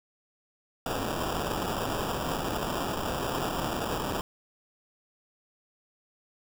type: noise with sample-and-hold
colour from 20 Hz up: blue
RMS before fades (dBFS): -31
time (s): 0.86-4.21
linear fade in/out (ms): 2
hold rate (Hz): 2100
effects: none